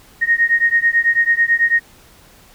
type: beating tone pair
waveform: sine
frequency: 1858 / 1867.1 Hz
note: A#6 / A#6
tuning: -6 / +2 cents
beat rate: 9.1 Hz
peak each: -15 dBFS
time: 0.21-1.8 s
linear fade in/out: 20 ms
effects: pink hiss -47 dBFS RMS until 2.54 s